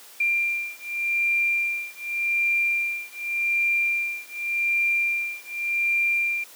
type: beating tone pair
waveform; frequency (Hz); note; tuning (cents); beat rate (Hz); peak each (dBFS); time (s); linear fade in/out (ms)
sine; 2381 / 2381.86; D7 / D7; +23 / +24; 0.86; -25; 0.2-6.44; 5
effects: white hiss -47 dBFS RMS until 6.55 s + high-pass 300 Hz 12 dB/octave